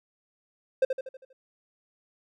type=tone with echo; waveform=triangle; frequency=523.3 Hz; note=C5; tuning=in tune; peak=-16 dBFS; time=0.82-0.85 s; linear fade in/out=5 ms; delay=80 ms; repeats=6; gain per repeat=-6 dB; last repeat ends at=1.33 s; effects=none